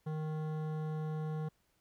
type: tone with hard clipping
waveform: sine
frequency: 155.3 Hz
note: D#3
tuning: 3 cents flat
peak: -37 dBFS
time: 0.06-1.49 s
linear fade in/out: 10 ms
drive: 14 dB
effects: pink hiss -75 dBFS RMS until 1.8 s